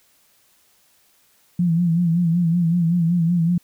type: tone with vibrato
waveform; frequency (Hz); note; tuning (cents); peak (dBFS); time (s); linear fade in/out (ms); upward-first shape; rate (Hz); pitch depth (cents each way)
sine; 170.3; F3; -43; -15; 1.59-3.58; 5; sine; 5.3; 75
effects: white hiss -59 dBFS RMS until 3.63 s